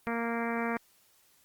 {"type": "harmonic tone", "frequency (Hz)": 232.4, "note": "A#3", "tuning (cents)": -5, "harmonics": [1, 2, 3, 4, 5, 6, 7, 8, 9, 10], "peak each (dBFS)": [-33, -36, -38, -39, -40, -41, -41, -42, -43, -43], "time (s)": [0.07, 0.77], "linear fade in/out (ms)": 0, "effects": ["white hiss -65 dBFS RMS until 1.44 s", "Opus 32 kbps"]}